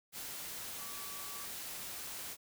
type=tone in noise; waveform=sine; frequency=1148 Hz; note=D6; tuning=40 cents flat; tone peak=-52 dBFS; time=0.76-1.48 s; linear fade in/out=50 ms; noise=white; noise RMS=-44 dBFS; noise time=0.12-2.37 s; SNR=-11 dB; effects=none